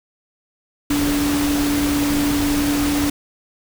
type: tone in noise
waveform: sine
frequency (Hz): 289.3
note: D4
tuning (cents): -26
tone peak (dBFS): -17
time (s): 0.9-3.1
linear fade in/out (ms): 5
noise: pink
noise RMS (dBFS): -24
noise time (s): 0.9-3.1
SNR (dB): +4
effects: none